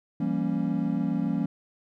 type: chord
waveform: triangle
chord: E diminished seventh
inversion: none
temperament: equal with one note detuned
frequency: 168.86 / 196 / 233.1 / 277.2 Hz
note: E3 / G3 / Bb3 / Db4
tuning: +42 / 0 / 0 / 0 cents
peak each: -28 dBFS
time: 0.2-1.46 s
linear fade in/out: 5 ms
effects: none